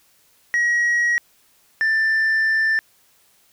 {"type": "tone pair in turn", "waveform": "sine", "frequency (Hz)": [1903, 1775.6], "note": ["A#6", "A6"], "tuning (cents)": [35, 15], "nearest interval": "minor second", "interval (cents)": 120, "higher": "first", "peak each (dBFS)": -13, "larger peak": "neither", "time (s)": [[0.54, 1.18], [1.81, 2.79]], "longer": "second", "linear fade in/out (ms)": 0, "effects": ["tanh soft clip ceiling -15 dBFS", "white hiss -58 dBFS RMS until 3.52 s"]}